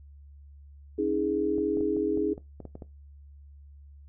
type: chord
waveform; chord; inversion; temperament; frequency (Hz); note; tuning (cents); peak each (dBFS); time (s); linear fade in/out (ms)
sine; C# suspended second; none; equal with one note detuned; 277.2 / 318.2 / 415.3; C#4 / D#4 / G#4; 0 / +39 / 0; -32 / -28 / -27; 0.98-2.34; 10
type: clicks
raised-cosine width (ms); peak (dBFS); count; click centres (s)
2; -27; 10; 1.582 / 1.771 / 1.808 / 1.967 / 2.174 / 2.379 / 2.603 / 2.653 / 2.754 / 2.822
effects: noise-tail reverb RT60 0.2 s tail -18 dB re dry + added 71 Hz sine -47 dBFS peak until 4.08 s